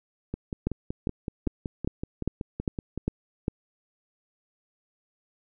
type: two click trains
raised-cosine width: 3 ms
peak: -18 / -12 dBFS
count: 15 / 8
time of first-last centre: 0.34-2.977 / 0.67-3.481 s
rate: 5.31 / 2.49 Hz
effects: none